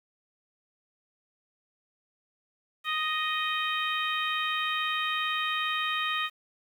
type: harmonic tone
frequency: 622.3 Hz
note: D#5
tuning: in tune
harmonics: 2 / 3 / 4 / 5 / 6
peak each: -31 / -33 / -34 / -35 / -36 dBFS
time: 2.84-6.3 s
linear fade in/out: 50 ms
effects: 9-bit